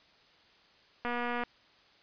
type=click train; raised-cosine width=0.5 ms; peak=-20 dBFS; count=94; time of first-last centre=1.05-1.436 s; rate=241 Hz; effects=white hiss -62 dBFS RMS until 2.02 s + resampled to 11025 Hz